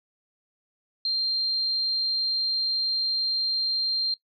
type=tone; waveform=sine; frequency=4177 Hz; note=C8; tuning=4 cents flat; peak=-23 dBFS; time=1.05-4.14 s; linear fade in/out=2 ms; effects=noise-tail reverb RT60 0.1 s tail -18 dB re dry